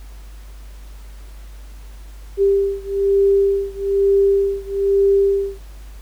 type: beating tone pair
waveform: sine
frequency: 395.1 / 396.2 Hz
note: G4 / G4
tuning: +14 / +18 cents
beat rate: 1.1 Hz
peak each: -16 / -17 dBFS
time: 2.37-5.59 s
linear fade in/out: 50 ms
effects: added 50 Hz sine -34 dBFS peak until 6.01 s + pink hiss -49 dBFS RMS until 6.01 s